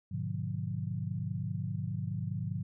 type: chord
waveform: sine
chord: G# diminished seventh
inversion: none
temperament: just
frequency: 103.83 / 124.59 / 149.51 / 179.41 Hz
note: G#2 / B2 / D3 / F3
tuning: 0 / +16 / +31 / +47 cents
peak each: -37 / -39 / -38 / -39 dBFS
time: 0.11-2.63 s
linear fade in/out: 10 ms
effects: none